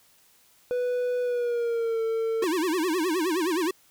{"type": "tone with pitch glide", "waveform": "triangle", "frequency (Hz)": [493.9, 450.3], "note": ["B4", "A4"], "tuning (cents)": [0, 40], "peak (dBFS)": -22, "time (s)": [0.71, 2.44], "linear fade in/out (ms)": 0, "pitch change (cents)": -160, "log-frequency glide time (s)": [1.22, 2.01]}
{"type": "tone with vibrato", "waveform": "square", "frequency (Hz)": 340.9, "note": "F4", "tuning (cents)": -42, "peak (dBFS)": -24, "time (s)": [2.42, 3.71], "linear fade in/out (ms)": 5, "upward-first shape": "sine", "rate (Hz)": 9.6, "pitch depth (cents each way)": 190}
{"effects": ["white hiss -60 dBFS RMS until 3.9 s"]}